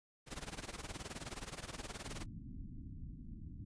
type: noise with tremolo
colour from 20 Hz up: pink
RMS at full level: -43 dBFS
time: 0.26-2.26 s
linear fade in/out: 50 ms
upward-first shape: sine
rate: 19 Hz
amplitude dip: 85%
type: low-pass noise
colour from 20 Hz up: pink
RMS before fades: -48 dBFS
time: 2.07-3.65 s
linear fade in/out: 10 ms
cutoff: 280 Hz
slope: 48 dB/octave
effects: resampled to 22050 Hz